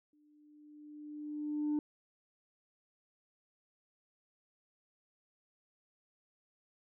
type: tone with exponential growth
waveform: sine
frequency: 298.4 Hz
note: D4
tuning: 28 cents sharp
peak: -27 dBFS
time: 0.13-1.79 s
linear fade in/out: 2 ms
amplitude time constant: 360 ms
effects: tanh soft clip ceiling -28 dBFS